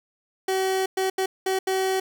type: tone bursts at uneven times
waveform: 30% pulse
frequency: 380 Hz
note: F#4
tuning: 46 cents sharp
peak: -19 dBFS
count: 5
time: 0.48-0.86 / 0.97-1.1 / 1.18-1.26 / 1.46-1.59 / 1.67-2 s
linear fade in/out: 5 ms
effects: none